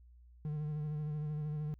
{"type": "tone with vibrato", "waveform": "triangle", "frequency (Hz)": 150.8, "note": "D3", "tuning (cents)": 46, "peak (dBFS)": -33, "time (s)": [0.45, 1.74], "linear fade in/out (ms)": 0, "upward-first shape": "sine", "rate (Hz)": 13, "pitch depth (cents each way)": 31, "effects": ["added 60 Hz sine -56 dBFS peak until 1.79 s"]}